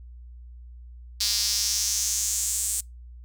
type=tone with high-pass filter sweep; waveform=square; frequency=109.7 Hz; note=A2; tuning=5 cents flat; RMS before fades=-26 dBFS; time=1.2-2.81 s; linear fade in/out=10 ms; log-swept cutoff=4700 to 8200 Hz; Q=3.6; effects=noise-tail reverb RT60 0.2 s tail -25 dB re dry + added 60 Hz sine -41 dBFS peak until 3.24 s